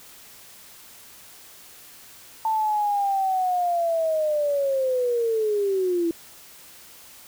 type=linear sweep; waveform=sine; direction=down; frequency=890 to 329.6 Hz; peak=-20 dBFS; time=2.45-6.11 s; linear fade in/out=2 ms; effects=white hiss -47 dBFS RMS until 7.27 s